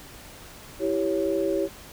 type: chord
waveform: sine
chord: C# diminished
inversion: first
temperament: equal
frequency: 329.6 / 392 / 554.4 Hz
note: E4 / G4 / C#5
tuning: 0 / 0 / 0 cents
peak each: -27 / -26 / -27 dBFS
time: 0.79-1.69 s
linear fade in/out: 50 ms
effects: pink hiss -45 dBFS RMS until 1.92 s